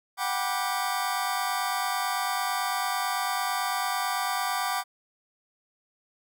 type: chord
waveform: sawtooth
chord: G major seventh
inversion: third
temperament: just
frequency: 735 / 784 / 980 / 1176 Hz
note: F#5 / G5 / B5 / D6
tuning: -12 / 0 / -14 / +2 cents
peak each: -28 / -28 / -29 / -27 dBFS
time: 0.17-4.84 s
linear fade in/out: 50 ms
effects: none